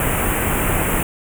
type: band-stop noise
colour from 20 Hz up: pink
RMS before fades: -19 dBFS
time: 0-1.03 s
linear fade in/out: 2 ms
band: 2800 to 7900 Hz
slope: 48 dB/octave
effects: none